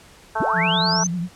harmonic tone, 220 Hz, A3, in tune, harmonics 2 / 3 / 4 / 5 / 6 / 7, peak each -33 / -29 / -23 / -30 / -31 / -29 dBFS, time 0.35-1.04 s, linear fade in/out 10 ms
sine linear sweep, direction up, 87.5 to 6310 Hz, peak -20 dBFS, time 0.4-1.07 s, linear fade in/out 5 ms
sine tone with vibrato, 174.61 Hz, F3, in tune, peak -22 dBFS, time 0.53-1.29 s, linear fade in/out 50 ms, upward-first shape triangle, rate 10 Hz, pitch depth 87 cents each way
effects pink hiss -48 dBFS RMS until 1.35 s + low-pass 10000 Hz 12 dB/octave

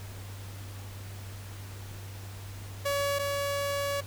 sawtooth tone pair in turn, 565 / 565 Hz, C#5 / C#5, +33 / +33 cents, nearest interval unison, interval 0 cents, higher neither, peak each -23 / -25 dBFS, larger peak first, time 2.85-3.19 / 3.19-4.01 s, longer second, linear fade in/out 10 ms, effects added 98 Hz sine -40 dBFS peak until 4.06 s + pink hiss -48 dBFS RMS until 4.06 s

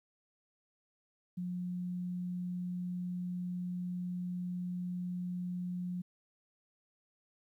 sine tone, 179 Hz, F3, 43 cents sharp, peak -35 dBFS, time 1.37-6.02 s, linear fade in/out 10 ms, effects 12-bit

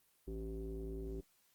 square tone with low-pass filter, 55 Hz, A1, in tune, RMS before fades -43 dBFS, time 0.27-1.21 s, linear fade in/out 10 ms, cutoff 360 Hz, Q 8.8, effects white hiss -73 dBFS RMS until 1.54 s + Opus 24 kbps

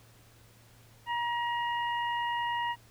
harmonic tone, 950 Hz, A#5, 33 cents sharp, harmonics 1 / 2 / 3, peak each -30 / -36 / -40 dBFS, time 1.06-2.76 s, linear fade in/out 50 ms, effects added 114 Hz sine -58 dBFS peak until 2.9 s + pink hiss -60 dBFS RMS until 2.9 s

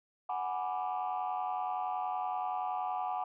sine chord, G# half-diminished seventh, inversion third, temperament equal, 740 / 830.6 / 987.8 / 1174.7 Hz, F#5 / G#5 / B5 / D6, 0 / 0 / 0 / 0 cents, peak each -34 / -37 / -40 / -40 dBFS, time 0.29-3.24 s, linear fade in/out 5 ms, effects tanh soft clip ceiling -26 dBFS

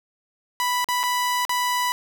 sawtooth tone with dropouts, 987.8 Hz, B5, in tune, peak -17 dBFS, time 0.6-1.92 s, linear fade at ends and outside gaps 0 ms, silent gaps 0.844-0.887 / 1.031-1.036 / 1.451-1.494 s, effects none

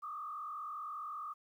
sine tone with frequency modulation, 1207 Hz, D6, 47 cents sharp, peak -40 dBFS, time 0.02-1.34 s, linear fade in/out 20 ms, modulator 45.2 Hz, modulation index 1.3, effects 12-bit

